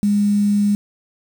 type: tone with quantisation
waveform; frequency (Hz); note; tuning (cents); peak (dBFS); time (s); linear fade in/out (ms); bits
sine; 204.9; G#3; -23; -13; 0.03-0.75; 0; 6
effects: none

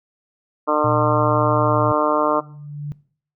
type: harmonic tone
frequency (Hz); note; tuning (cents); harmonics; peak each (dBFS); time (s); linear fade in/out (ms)
151; D3; +48; 2 / 3 / 4 / 5 / 6 / 7 / 8 / 9; -24 / -24 / -21 / -30 / -24 / -22 / -23 / -30; 0.67-2.41; 20
type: tone with pitch glide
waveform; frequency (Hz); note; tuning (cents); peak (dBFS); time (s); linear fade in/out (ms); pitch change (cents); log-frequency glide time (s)
sine; 118.1 to 116.54; A#2 to A#2; +23 to 0; -21; 0.84-1.92; 5; -23; 1.64-1.75
type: tone with exponential growth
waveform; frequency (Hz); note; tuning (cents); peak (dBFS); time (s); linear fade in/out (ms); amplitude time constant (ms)
sine; 146.3; D3; -6; -23; 1.72-2.92; 0; 260
effects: noise-tail reverb RT60 0.5 s tail -20 dB re dry

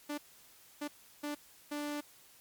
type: tone bursts at uneven times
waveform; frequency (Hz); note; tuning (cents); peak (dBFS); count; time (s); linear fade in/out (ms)
sawtooth; 293.7; D4; 0; -32; 4; 0.09-0.18 / 0.81-0.88 / 1.23-1.35 / 1.71-2.01; 10
effects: white hiss -60 dBFS RMS until 2.4 s + MP3 96 kbps

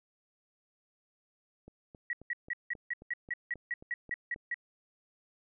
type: click train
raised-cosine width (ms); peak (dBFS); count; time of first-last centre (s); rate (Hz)
2; -37; 11; 1.68-4.361; 3.73
type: tone bursts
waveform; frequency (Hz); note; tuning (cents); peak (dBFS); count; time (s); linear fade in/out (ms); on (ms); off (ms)
sine; 1918; A#6; +49; -31; 13; 2.1-4.543; 2; 31; 170
effects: none

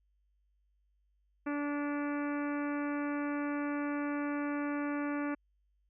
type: harmonic tone with a mistuned harmonic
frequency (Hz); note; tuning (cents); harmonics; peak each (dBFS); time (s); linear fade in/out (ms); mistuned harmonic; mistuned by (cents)
290; D4; -22; 1 / 2 / 3 / 4 / 5 / 6 / 7 / 8 / 9; -33 / -42 / -46 / -44 / -45 / -48 / -52 / -50 / -56; 1.46-5.35; 10; 9; +28
effects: added 50 Hz sine -70 dBFS peak until 5.89 s

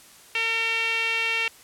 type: tone with band-pass filter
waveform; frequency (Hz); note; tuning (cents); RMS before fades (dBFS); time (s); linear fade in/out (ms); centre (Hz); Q
sawtooth; 454.4; A#4; -44; -25; 0.35-1.48; 2; 2600; 5.4
effects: white hiss -50 dBFS RMS until 1.63 s + low-pass 12000 Hz 12 dB/octave

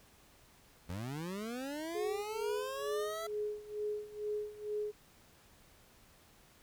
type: linear sweep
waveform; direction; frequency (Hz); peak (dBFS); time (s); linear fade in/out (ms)
25% pulse; up; 82.4 to 671; -35; 0.89-3.27; 5
type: tone with tremolo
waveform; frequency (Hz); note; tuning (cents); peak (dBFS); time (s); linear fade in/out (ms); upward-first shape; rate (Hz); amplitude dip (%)
sine; 420.3; G#4; +21; -33; 1.94-4.92; 20; sine; 2.2; 85
effects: pink hiss -63 dBFS RMS until 6.62 s

